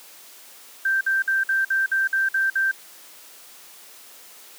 sine tone bursts, 1568 Hz, G6, in tune, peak -18 dBFS, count 9, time 0.85-2.714 s, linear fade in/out 5 ms, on 160 ms, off 53 ms, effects white hiss -46 dBFS RMS until 4.58 s + high-pass 300 Hz 12 dB/octave

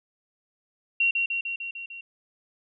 sine tone with echo, 2746 Hz, F7, 30 cents flat, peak -19 dBFS, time 1-1.11 s, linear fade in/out 5 ms, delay 150 ms, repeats 6, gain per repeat -3 dB, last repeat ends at 2.01 s, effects none

